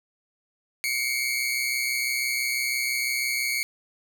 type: tone pair together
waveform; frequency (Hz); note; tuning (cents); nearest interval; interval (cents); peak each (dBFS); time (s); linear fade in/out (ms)
sawtooth; 2145 / 2271; C7 / C#7; +42 / +41; minor second; 99; -24 / -24; 0.84-3.63; 0
effects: none

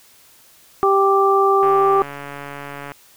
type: harmonic tone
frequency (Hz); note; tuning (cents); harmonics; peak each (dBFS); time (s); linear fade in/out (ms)
392; G4; 0; 1 / 2 / 3; -15 / -19 / -16; 0.83-2.02; 0
type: click train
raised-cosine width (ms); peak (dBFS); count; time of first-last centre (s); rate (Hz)
0.5; -17; 184; 1.63-2.919; 142
effects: white hiss -50 dBFS RMS until 3.16 s

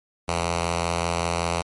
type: tone with notch filter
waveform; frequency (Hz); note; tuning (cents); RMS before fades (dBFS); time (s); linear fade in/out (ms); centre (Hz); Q
5% pulse; 85.2; F2; -42; -25; 0.28-1.62; 5; 290; 0.97
effects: MP3 48 kbps

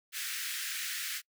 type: high-pass noise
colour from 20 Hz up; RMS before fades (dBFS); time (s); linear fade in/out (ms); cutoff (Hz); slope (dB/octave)
pink; -37; 0.12-1.22; 50; 1500; 48
effects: noise-tail reverb RT60 0.1 s tail -25 dB re dry

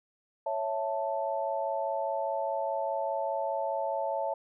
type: chord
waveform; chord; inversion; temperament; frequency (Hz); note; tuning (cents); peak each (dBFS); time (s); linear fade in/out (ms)
sine; A major; first; equal; 554.4 / 659.3 / 880; C#5 / E5 / A5; 0 / 0 / 0; -33; 0.46-4.34; 5
effects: none

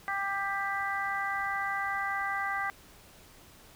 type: harmonic tone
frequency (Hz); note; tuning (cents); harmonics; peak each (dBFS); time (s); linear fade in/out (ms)
395; G4; +13; 2 / 3 / 4 / 5; -35 / -35 / -35 / -35; 0.08-2.7; 0
effects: pink hiss -55 dBFS RMS until 3.75 s

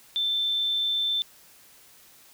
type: tone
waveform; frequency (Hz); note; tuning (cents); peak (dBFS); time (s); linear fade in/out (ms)
sine; 3546; A7; +13; -23; 0.16-1.22; 0
effects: white hiss -54 dBFS RMS until 2.33 s

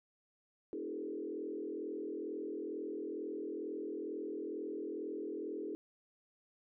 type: tone with frequency modulation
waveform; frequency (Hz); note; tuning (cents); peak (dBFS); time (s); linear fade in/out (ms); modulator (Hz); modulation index
sine; 367.1; F#4; -14; -38; 0.73-5.75; 0; 42.2; 1.9
effects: none

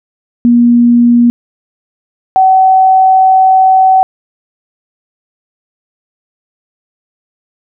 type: tone pair in turn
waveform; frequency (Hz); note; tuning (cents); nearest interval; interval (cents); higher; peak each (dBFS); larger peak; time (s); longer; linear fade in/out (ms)
sine; 238.7 / 757.8; A#3 / F#5; +41 / +41; octave + minor sixth; 2000; second; -3; neither; 0.45-1.3 / 2.36-4.03; second; 0
effects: none

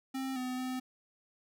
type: tone with pitch steps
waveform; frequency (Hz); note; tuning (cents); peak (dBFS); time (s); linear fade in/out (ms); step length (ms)
square; 264.9 / 253.4 / 256; C4 / B3 / C4; +22 / +45 / -38; -35; 0.14-0.8; 10; 220
effects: none

